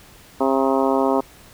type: harmonic tone with a mistuned harmonic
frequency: 134.4 Hz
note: C3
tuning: 47 cents sharp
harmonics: 2 / 3 / 4 / 5 / 6 / 7 / 8 / 9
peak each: -21 / -22 / -23 / -24 / -27 / -25 / -28 / -32 dBFS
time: 0.4-1.21 s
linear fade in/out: 10 ms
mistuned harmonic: 9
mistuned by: +71 cents
effects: pink hiss -47 dBFS RMS until 1.53 s

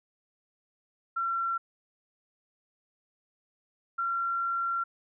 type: tone pair in turn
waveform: sine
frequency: 1360 / 1369.5 Hz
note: F6 / F6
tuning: -46 / -34 cents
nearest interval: unison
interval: 12 cents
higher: second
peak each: -27 dBFS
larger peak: neither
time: 1.16-1.58 / 3.98-4.84 s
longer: second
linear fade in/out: 10 ms
effects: none

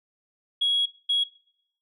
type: tone bursts at uneven times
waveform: sine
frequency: 3322 Hz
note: G#7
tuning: in tune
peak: -19 dBFS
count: 2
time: 0.61-0.86 / 1.09-1.24 s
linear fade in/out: 10 ms
effects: noise-tail reverb RT60 0.7 s tail -20 dB re dry + tanh soft clip ceiling -16 dBFS

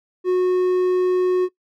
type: tone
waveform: triangle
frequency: 365.4 Hz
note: F#4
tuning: 22 cents flat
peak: -13 dBFS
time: 0.24-1.49 s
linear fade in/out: 50 ms
effects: noise-tail reverb RT60 0.1 s tail -20 dB re dry

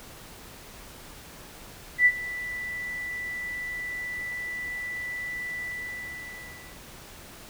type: tone with ADSR envelope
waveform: sine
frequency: 1975.5 Hz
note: B6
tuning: in tune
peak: -13 dBFS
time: 1.98-6.81 s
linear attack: 77 ms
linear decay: 56 ms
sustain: -18 dB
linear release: 1200 ms
effects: pink hiss -46 dBFS RMS until 7.49 s

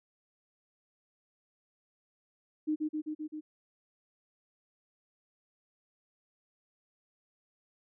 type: tone with echo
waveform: sine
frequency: 306.9 Hz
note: D#4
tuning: 24 cents flat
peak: -27 dBFS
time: 2.67-2.76 s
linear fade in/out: 20 ms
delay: 130 ms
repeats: 5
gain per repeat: -2 dB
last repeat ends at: 3.41 s
effects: none

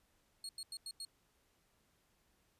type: tone bursts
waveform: 30% pulse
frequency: 4300 Hz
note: C8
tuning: 47 cents sharp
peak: -40 dBFS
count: 5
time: 0.44-1.05 s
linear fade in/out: 2 ms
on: 50 ms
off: 90 ms
effects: pink hiss -75 dBFS RMS until 2.59 s + resampled to 32000 Hz

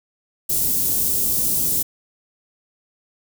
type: band-stop noise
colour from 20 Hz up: white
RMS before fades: -20 dBFS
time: 0.49-1.83 s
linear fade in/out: 10 ms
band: 310 to 8600 Hz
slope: 12 dB/octave
effects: none

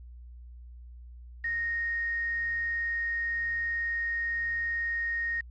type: tone with quantisation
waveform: sine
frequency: 1859 Hz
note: A#6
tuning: 5 cents flat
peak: -28 dBFS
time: 1.44-5.41 s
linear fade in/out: 5 ms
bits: 8
effects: added 60 Hz sine -44 dBFS peak until 5.5 s + resampled to 11025 Hz

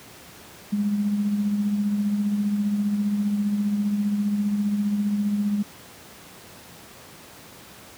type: tone with tremolo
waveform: sine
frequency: 205.5 Hz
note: G#3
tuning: 18 cents flat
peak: -18 dBFS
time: 0.72-5.63 s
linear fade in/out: 10 ms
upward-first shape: triangle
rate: 15 Hz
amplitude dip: 50%
effects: pink hiss -45 dBFS RMS until 7.97 s + high-pass 100 Hz 12 dB/octave

